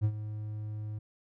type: tone with ADSR envelope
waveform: triangle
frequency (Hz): 106.6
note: G#2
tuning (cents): +46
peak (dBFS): -20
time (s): 0.01-0.99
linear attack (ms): 35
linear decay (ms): 68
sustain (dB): -13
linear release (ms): 9
effects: none